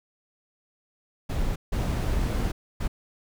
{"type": "noise bursts at uneven times", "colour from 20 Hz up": "brown", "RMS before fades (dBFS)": -26, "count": 3, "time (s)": [[1.29, 1.56], [1.72, 2.52], [2.8, 2.88]], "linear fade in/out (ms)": 10, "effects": []}